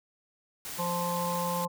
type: noise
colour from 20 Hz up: white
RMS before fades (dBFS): -39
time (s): 0.65-1.65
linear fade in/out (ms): 0
type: harmonic tone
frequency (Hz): 174.61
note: F3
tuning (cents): 0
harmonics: 1 / 3 / 5 / 6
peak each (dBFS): -34 / -34 / -34 / -34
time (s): 0.78-1.68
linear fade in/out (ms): 20
effects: none